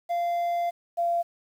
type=tone pair in turn; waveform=triangle / sine; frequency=692 / 687.2 Hz; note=F5 / F5; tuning=-16 / -28 cents; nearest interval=unison; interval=12 cents; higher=first; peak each=-22 dBFS; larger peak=neither; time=0.09-0.71 / 0.97-1.23 s; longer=first; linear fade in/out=20 ms; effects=9-bit